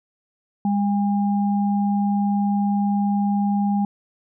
sine tone pair together, 202.5 / 809 Hz, G#3 / G#5, -43 / -46 cents, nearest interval 2 octaves, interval 2397 cents, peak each -18 / -26 dBFS, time 0.65-3.85 s, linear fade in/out 2 ms, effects none

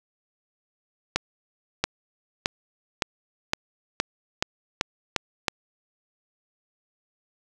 accelerating click train, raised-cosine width 0.2 ms, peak -4 dBFS, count 10, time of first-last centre 1.16-5.482 s, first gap 680 ms, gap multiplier 0.91, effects none

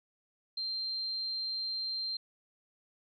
sine tone, 4159 Hz, C8, 11 cents flat, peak -33 dBFS, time 0.57-2.17 s, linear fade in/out 5 ms, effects none

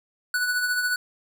square tone with tremolo, 1480 Hz, F#6, in tune, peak -21 dBFS, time 0.34-0.96 s, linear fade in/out 2 ms, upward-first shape triangle, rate 14 Hz, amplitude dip 50%, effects none

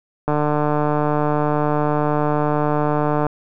click train, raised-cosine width 1 ms, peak -6 dBFS, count 446, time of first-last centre 0.28-3.267 s, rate 149 Hz, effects none

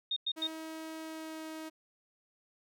sine tone bursts, 3689 Hz, A#7, 19 cents flat, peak -30 dBFS, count 3, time 0.11-0.472 s, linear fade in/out 5 ms, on 54 ms, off 100 ms
sawtooth tone with pitch glide, 319.1 to 316.5 Hz, D#4 to D#4, +44 to +30 cents, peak -37 dBFS, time 0.36-1.7 s, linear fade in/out 20 ms, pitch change -14 cents, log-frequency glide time 1.01-1.47 s
effects none

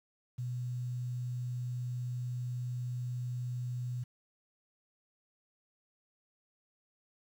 sine tone with quantisation, 123.47 Hz, B2, in tune, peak -34 dBFS, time 0.38-4.04 s, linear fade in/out 10 ms, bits 10, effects none

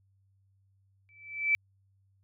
sine tone with exponential growth, 2318 Hz, D7, 23 cents flat, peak -20 dBFS, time 1.09-1.55 s, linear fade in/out 0 ms, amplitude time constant 100 ms, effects added 97 Hz sine -65 dBFS peak until 2.23 s

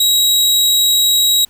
sawtooth tone, 3836 Hz, A#7, 49 cents sharp, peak -7 dBFS, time 0-1.45 s, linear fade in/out 5 ms, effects pink hiss -52 dBFS RMS until 1.49 s

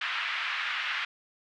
pink band-pass noise, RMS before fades -32 dBFS, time 0.01-1.05 s, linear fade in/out 5 ms, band 1300 to 3200 Hz, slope 24 dB/octave, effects none

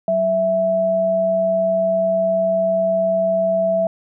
sine tone pair together, 188.79 / 659.3 Hz, F#3 / E5, +35 / 0 cents, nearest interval octave + minor seventh, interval 2165 cents, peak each -26 / -15 dBFS, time 0.08-3.87 s, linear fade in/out 2 ms, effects none

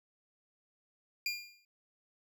25% pulse tone with exponential decay, 2400 Hz, D7, 37 cents sharp, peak -26 dBFS, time 1.26-1.65 s, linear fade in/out 2 ms, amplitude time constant 83 ms, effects none

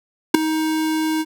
square tone with ADSR envelope, 314.8 Hz, D#4, 20 cents sharp, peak -3 dBFS, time 0.34-1.25 s, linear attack 8 ms, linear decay 4 ms, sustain -16 dB, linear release 43 ms, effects none

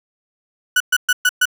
35% pulse tone bursts, 1480 Hz, F#6, in tune, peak -10 dBFS, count 5, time 0.76-1.455 s, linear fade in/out 5 ms, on 43 ms, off 120 ms, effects none

